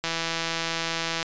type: click train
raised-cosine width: 0.2 ms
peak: -10 dBFS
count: 197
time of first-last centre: 0.04-1.228 s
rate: 165 Hz
effects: resampled to 16000 Hz